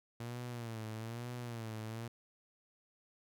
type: tone with vibrato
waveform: sawtooth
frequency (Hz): 115.8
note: A#2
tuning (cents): -11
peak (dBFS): -37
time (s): 0.2-2.08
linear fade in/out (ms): 5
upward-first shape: sine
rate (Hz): 1.1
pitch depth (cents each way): 98
effects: none